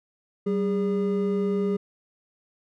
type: tone pair together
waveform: triangle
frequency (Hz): 192.61 / 407.7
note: G3 / G#4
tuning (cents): -30 / -32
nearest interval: octave + minor second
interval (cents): 1298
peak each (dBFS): -23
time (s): 0.46-1.77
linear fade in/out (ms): 10
effects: none